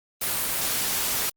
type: noise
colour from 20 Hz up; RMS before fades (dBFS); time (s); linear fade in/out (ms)
white; -26; 0.21-1.3; 10
effects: Opus 24 kbps